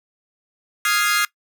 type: chord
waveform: sawtooth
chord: F minor seventh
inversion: third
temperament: equal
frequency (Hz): 1244.5 / 1396.9 / 1661.2 / 2093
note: Eb6 / F6 / Ab6 / C7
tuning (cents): 0 / 0 / 0 / 0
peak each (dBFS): -19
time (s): 0.85-1.25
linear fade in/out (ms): 2
effects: noise-tail reverb RT60 0.1 s tail -21 dB re dry